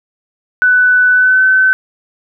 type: tone with pitch glide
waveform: sine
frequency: 1494 to 1524.5 Hz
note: F#6 to G6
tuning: +16 to -49 cents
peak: -6 dBFS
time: 0.62-1.73 s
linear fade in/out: 0 ms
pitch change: +35 cents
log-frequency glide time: 1.11-1.44 s
effects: none